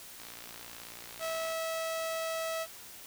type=click train; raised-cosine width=0.2 ms; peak=-29 dBFS; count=78; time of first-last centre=0.2-1.521 s; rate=58.3 Hz
type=tone; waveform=sawtooth; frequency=650 Hz; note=E5; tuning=24 cents flat; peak=-29 dBFS; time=1.19-2.67 s; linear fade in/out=50 ms
effects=white hiss -49 dBFS RMS until 3.06 s